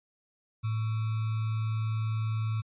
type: tone with sample-and-hold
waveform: sine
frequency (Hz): 110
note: A2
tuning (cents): 0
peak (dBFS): -27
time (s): 0.63-2.62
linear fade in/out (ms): 20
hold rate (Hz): 1225
effects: resampled to 8000 Hz